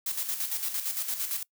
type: noise with tremolo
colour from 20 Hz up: blue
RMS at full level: -30 dBFS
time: 0.06-1.43 s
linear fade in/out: 5 ms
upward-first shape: square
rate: 8.8 Hz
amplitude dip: 55%
effects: noise-tail reverb RT60 0.1 s tail -23 dB re dry